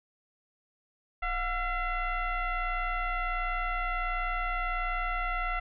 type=tone with frequency modulation; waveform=sine; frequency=659.3 Hz; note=E5; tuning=in tune; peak=-28 dBFS; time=1.22-5.6 s; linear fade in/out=10 ms; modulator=690 Hz; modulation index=2.3; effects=none